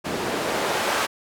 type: noise with band-pass filter sweep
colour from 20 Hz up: white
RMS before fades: -25 dBFS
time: 0.04-1.07 s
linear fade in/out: 20 ms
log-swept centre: 280 to 840 Hz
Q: 0.77
effects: none